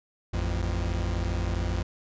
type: tone pair together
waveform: 40% pulse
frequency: 55 / 87.31 Hz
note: A1 / F2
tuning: 0 / 0 cents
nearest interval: minor sixth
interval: 800 cents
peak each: -28 dBFS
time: 0.33-1.83 s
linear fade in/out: 10 ms
effects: resampled to 16000 Hz